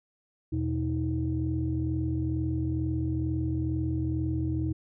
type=tone cluster; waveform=sine; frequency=81.9 / 124.1 / 315.8 Hz; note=E2 / B2 / D#4; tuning=-11 / +9 / +26 cents; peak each=-30 dBFS; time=0.52-4.73 s; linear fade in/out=10 ms; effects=tanh soft clip ceiling -18 dBFS